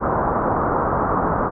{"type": "low-pass noise", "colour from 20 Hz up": "white", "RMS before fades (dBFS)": -20, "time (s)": [0, 1.51], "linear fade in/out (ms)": 50, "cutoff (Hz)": 1300, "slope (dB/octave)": 48, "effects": []}